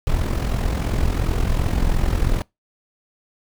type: noise with amplitude modulation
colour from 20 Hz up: brown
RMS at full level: -17 dBFS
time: 0.07-2.42 s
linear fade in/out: 0 ms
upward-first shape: sine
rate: 42.8 Hz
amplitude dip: 65%
effects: noise-tail reverb RT60 0.2 s tail -24 dB re dry